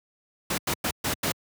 pink noise bursts at uneven times, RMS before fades -26 dBFS, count 5, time 0.5-0.58 / 0.67-0.74 / 0.84-0.91 / 1.04-1.14 / 1.23-1.32 s, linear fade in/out 5 ms, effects high-pass 100 Hz 12 dB/octave

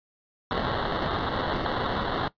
blue noise with sample-and-hold, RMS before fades -28 dBFS, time 0.51-2.28 s, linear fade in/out 0 ms, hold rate 2450 Hz, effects noise-tail reverb RT60 0.1 s tail -17 dB re dry + resampled to 11025 Hz

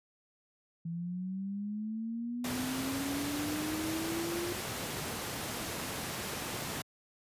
sine linear sweep, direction up, 164.81 to 351.2 Hz, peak -34 dBFS, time 0.85-4.53 s, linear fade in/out 5 ms
pink noise, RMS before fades -37 dBFS, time 2.44-6.82 s, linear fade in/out 5 ms
effects high-pass 100 Hz 12 dB/octave + resampled to 32000 Hz

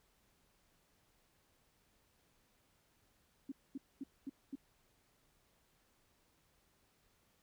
sine tone bursts, 272.9 Hz, C#4, 27 cents flat, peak -40 dBFS, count 5, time 3.49-4.555 s, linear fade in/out 5 ms, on 29 ms, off 230 ms, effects pink hiss -74 dBFS RMS until 7.42 s

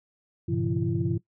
sine tone cluster, 99.8 / 120.5 / 137.6 / 169.2 / 337.8 Hz, G2 / B2 / C#3 / E3 / E4, +32 / -42 / -12 / +45 / +42 cents, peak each -30 dBFS, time 0.48-1.18 s, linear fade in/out 10 ms, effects noise-tail reverb RT60 0.1 s tail -18 dB re dry + tanh soft clip ceiling -13 dBFS

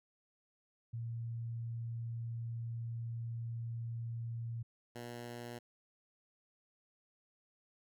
sine / 10% pulse tone pair in turn, 116 / 119.54 Hz, A#2 / A#2, -8 / +44 cents, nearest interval minor second, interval 52 cents, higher second, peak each -38 / -36 dBFS, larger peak second, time 0.93-4.63 / 4.95-5.59 s, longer first, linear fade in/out 10 ms, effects none

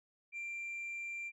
sine tone, 2367 Hz, D7, 13 cents sharp, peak -37 dBFS, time 0.32-1.32 s, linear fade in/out 50 ms, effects tanh soft clip ceiling -38 dBFS

